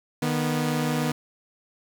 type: tone pair together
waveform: sawtooth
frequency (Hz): 153.52 / 243.7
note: D#3 / B3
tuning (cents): -23 / -23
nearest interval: minor sixth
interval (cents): 800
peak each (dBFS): -22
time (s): 0.22-1.12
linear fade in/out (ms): 5
effects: 8-bit